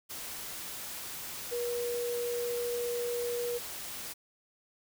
sine tone in noise, 480 Hz, B4, 49 cents flat, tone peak -31 dBFS, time 1.51-3.59 s, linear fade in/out 20 ms, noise white, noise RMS -41 dBFS, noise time 0.09-4.14 s, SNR +7 dB, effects none

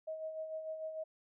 sine tone with tremolo, 633 Hz, D#5, 30 cents sharp, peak -37 dBFS, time 0.07-1.04 s, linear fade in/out 10 ms, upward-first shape sine, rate 6.7 Hz, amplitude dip 50%, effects none

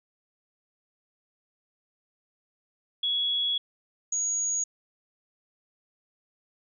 sine tone pair in turn, 3357 / 6699 Hz, G#7 / G#8, +18 / +14 cents, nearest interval octave, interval 1196 cents, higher second, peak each -24 / -25 dBFS, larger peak first, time 3.03-3.58 / 4.12-4.64 s, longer first, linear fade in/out 5 ms, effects none

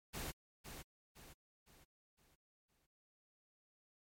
pink noise with echo, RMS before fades -44 dBFS, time 0.13-0.32 s, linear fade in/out 20 ms, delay 510 ms, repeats 5, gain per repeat -7 dB, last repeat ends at 2.87 s, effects MP3 64 kbps

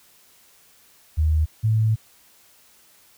sine tone pair in turn, 77.78 / 110 Hz, D#2 / A2, 0 / 0 cents, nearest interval tritone, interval 600 cents, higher second, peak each -16 dBFS, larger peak neither, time 1.17-1.46 / 1.63-1.96 s, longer second, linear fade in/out 20 ms, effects white hiss -55 dBFS RMS until 3.17 s

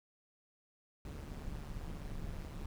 brown noise with amplitude modulation, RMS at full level -40 dBFS, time 1.05-2.66 s, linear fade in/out 2 ms, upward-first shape sine, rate 146 Hz, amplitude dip 70%, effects none

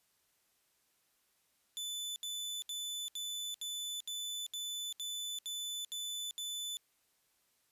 sawtooth tone bursts, 3500 Hz, A7, 10 cents flat, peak -35 dBFS, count 11, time 1.77-6.77 s, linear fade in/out 0 ms, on 390 ms, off 71 ms, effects white hiss -75 dBFS RMS until 7.71 s + resampled to 32000 Hz

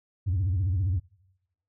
sine tone with vibrato, 92.5 Hz, F#2, in tune, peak -21 dBFS, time 0.26-1 s, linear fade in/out 20 ms, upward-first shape sine, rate 15 Hz, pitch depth 190 cents each way, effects noise-tail reverb RT60 1.0 s tail -26 dB re dry + tanh soft clip ceiling -21 dBFS

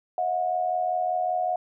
sine tone pair together, 637.8 / 723 Hz, D#5 / F#5, +43 / -40 cents, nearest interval major second, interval 217 cents, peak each -29 / -24 dBFS, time 0.18-1.56 s, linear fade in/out 2 ms, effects none

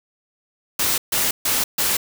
white noise bursts, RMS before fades -20 dBFS, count 4, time 0.79-1.97 s, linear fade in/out 5 ms, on 190 ms, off 140 ms, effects none

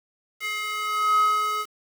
square tone with high-pass filter sweep, 424 Hz, G#4, 36 cents sharp, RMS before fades -24 dBFS, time 0.4-1.66 s, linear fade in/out 50 ms, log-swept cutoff 1900 to 990 Hz, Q 7.5, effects low-pass 11000 Hz 12 dB/octave + 7-bit

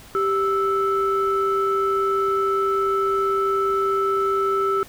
sine tone pair together, 392 / 1317.2 Hz, G4 / E6, 0 / -2 cents, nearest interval octave + major sixth, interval 2098 cents, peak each -20 dBFS, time 0.15-4.83 s, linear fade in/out 0 ms, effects tanh soft clip ceiling -12 dBFS + pink hiss -45 dBFS RMS until 4.88 s

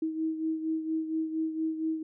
sine beating tone pair, 318.2 / 322.5 Hz, D#4 / E4, +39 / -38 cents, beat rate 4.3 Hz, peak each -29 / -36 dBFS, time 0.02-2.03 s, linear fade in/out 5 ms, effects none

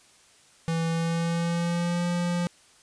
square tone with pitch glide, 164.81 to 174.61 Hz, E3 to F3, 0 to 0 cents, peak -25 dBFS, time 0.68-2.47 s, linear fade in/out 0 ms, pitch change +100 cents, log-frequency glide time 0.89-2.06 s, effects white hiss -57 dBFS RMS until 2.82 s + resampled to 22050 Hz

